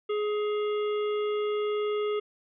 harmonic tone with a mistuned harmonic, 419.6 Hz, G#4, 18 cents sharp, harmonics 1 / 3 / 5 / 7 / 8, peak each -26 / -37 / -44 / -45 / -47 dBFS, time 0.09-2.2 s, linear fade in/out 10 ms, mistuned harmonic 7, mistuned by -77 cents, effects none

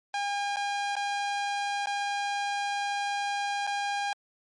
sawtooth tone with dropouts, 809 Hz, G#5, 46 cents flat, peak -24 dBFS, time 0.14-4.13 s, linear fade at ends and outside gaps 2 ms, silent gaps 0.561-0.568 / 0.955-0.965 / 1.859-1.87 / 3.668-3.673 s, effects low-pass 6000 Hz 12 dB/octave + MP3 48 kbps

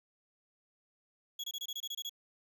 35% pulse tone bursts, 3342 Hz, G#7, 10 cents sharp, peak -35 dBFS, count 10, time 1.39-2.095 s, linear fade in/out 5 ms, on 48 ms, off 25 ms, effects none

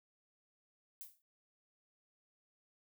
violet noise with exponential decay, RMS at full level -45 dBFS, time 1.01-1.22 s, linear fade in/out 0 ms, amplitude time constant 44 ms, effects none

